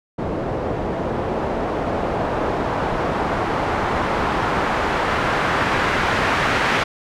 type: noise with low-pass filter sweep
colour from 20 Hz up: white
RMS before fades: -21 dBFS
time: 0.18-6.84 s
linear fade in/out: 10 ms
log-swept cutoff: 530 to 1800 Hz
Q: 1
effects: none